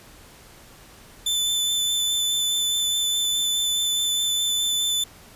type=tone with vibrato; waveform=sawtooth; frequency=3520 Hz; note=A7; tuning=in tune; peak=-18 dBFS; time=1.26-5.04 s; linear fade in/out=5 ms; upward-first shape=sine; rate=4.8 Hz; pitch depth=11 cents each way; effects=pink hiss -48 dBFS RMS until 5.35 s + resampled to 32000 Hz